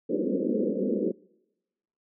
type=band-pass noise; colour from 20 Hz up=pink; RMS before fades=-27 dBFS; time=0.09-1.12 s; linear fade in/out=10 ms; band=190 to 540 Hz; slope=96 dB/octave; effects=noise-tail reverb RT60 1.0 s tail -26 dB re dry